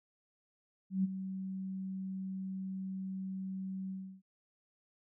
sine tone with ADSR envelope, 190.1 Hz, F#3, 47 cents sharp, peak -26 dBFS, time 0.9-4.22 s, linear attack 140 ms, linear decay 24 ms, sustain -11 dB, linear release 320 ms, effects none

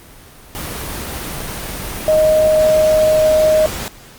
sine tone in noise, 622.3 Hz, D#5, in tune, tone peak -9 dBFS, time 2.08-3.66 s, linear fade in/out 0 ms, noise pink, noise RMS -25 dBFS, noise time 0.55-3.88 s, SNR +13 dB, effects pink hiss -41 dBFS RMS until 4.18 s + Opus 24 kbps

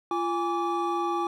triangle tone cluster, 344.3 / 823 / 1157 Hz, F4 / G#5 / D6, -25 / -16 / -26 cents, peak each -27 / -28 / -28 dBFS, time 0.11-1.27 s, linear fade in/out 2 ms, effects none

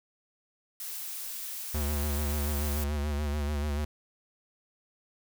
blue noise, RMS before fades -38 dBFS, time 0.8-2.84 s, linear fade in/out 2 ms
square tone with vibrato, 73.42 Hz, D2, in tune, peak -29 dBFS, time 1.74-3.85 s, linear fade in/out 5 ms, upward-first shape sine, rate 6.9 Hz, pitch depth 57 cents each way
effects none

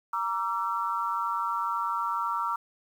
sine tone cluster, 938 / 1160 / 1348 Hz, A#5 / D6 / E6, +11 / -22 / +38 cents, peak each -31 dBFS, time 0.13-2.56 s, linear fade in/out 5 ms, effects 9-bit

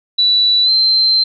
sine tone with pitch glide, 3951 to 4116 Hz, B7 to C8, 0 to -29 cents, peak -9 dBFS, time 0.18-1.24 s, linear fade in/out 10 ms, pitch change +71 cents, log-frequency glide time 0.63-0.7 s, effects none

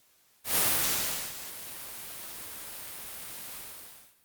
white noise with ADSR envelope, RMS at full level -24 dBFS, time 0.44-4.16 s, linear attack 130 ms, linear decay 760 ms, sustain -17 dB, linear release 580 ms, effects white hiss -65 dBFS RMS until 4.24 s + Opus 48 kbps

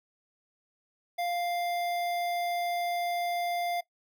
square tone with notch filter, 698.5 Hz, F5, in tune, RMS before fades -31 dBFS, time 1.18-3.81 s, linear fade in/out 10 ms, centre 7500 Hz, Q 1.2, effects noise-tail reverb RT60 0.1 s tail -19 dB re dry

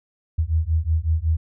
sine beating tone pair, 77.78 / 83.18 Hz, D#2 / E2, 0 / +16 cents, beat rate 5.4 Hz, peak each -21 dBFS, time 0.38-1.37 s, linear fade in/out 10 ms, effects none

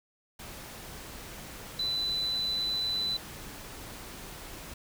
sine tone in noise, 3996 Hz, B7, 20 cents sharp, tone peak -28 dBFS, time 1.79-3.17 s, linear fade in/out 5 ms, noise pink, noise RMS -44 dBFS, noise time 0.39-4.74 s, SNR +13 dB, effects none

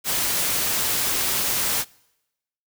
white noise, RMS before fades -23 dBFS, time 0.04-1.85 s, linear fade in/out 50 ms, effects noise-tail reverb RT60 0.9 s tail -25 dB re dry

